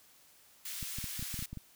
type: high-pass noise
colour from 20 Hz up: white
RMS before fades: -41 dBFS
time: 0.65-1.46 s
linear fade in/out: 5 ms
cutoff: 1800 Hz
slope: 12 dB/octave
type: clicks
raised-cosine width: 5 ms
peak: -29 dBFS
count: 10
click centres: 0.828 / 0.986 / 1.042 / 1.194 / 1.226 / 1.342 / 1.391 / 1.425 / 1.53 / 1.573 s
effects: white hiss -62 dBFS RMS until 1.75 s